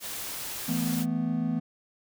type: noise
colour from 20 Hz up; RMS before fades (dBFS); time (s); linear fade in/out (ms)
white; -36; 0-1.06; 50
type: chord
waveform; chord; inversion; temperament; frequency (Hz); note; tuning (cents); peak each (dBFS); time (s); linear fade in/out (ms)
triangle; E suspended fourth; none; equal; 164.81 / 220 / 246.9; E3 / A3 / B3; 0 / 0 / 0; -29 / -29 / -27; 0.68-1.6; 10
effects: none